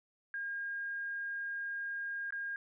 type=tone with dropouts; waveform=sine; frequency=1618 Hz; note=G#6; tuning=46 cents flat; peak=-36 dBFS; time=0.34-2.56 s; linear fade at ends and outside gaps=1 ms; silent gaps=2.306-2.324 s; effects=none